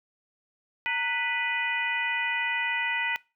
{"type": "harmonic tone with a mistuned harmonic", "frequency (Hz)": 493.9, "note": "B4", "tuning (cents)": 0, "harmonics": [2, 3, 4, 5, 6], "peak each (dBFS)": [-34, -35, -29, -30, -38], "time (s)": [0.86, 3.16], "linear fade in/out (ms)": 0, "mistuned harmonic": 2, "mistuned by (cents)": -120, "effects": ["noise-tail reverb RT60 0.3 s tail -23 dB re dry"]}